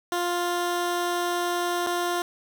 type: tone with dropouts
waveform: 15% pulse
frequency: 350.6 Hz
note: F4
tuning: 7 cents sharp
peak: -18 dBFS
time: 0.12-2.22 s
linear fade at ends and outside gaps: 1 ms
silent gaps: 1.865-1.87 s
effects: none